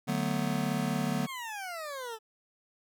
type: chord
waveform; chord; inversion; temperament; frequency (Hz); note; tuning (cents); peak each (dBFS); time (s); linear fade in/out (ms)
square; B minor seventh; first; just; 148.16 / 185.21 / 222.2 / 246.9; D3 / F#3 / A3 / B3; +16 / +2 / +17 / 0; -35; 0.07-1.27; 20
type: exponential sweep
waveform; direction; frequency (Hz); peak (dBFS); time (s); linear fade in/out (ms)
20% pulse; down; 1135 to 428.9; -32; 1.25-2.19; 50
effects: none